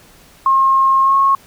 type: tone with pitch glide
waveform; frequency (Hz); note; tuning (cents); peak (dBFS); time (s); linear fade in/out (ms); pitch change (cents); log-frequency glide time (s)
sine; 1073 to 1091.1; C6 to C#6; +43 to -28; -9; 0.46-1.35; 2; +29; 1.02-1.15
effects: pink hiss -46 dBFS RMS until 1.46 s